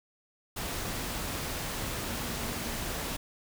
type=tone in noise; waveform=sine; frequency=233.1 Hz; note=A#3; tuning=in tune; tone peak=-43 dBFS; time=2.05-2.78 s; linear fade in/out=10 ms; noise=pink; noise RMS=-35 dBFS; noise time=0.56-3.17 s; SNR=-11 dB; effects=none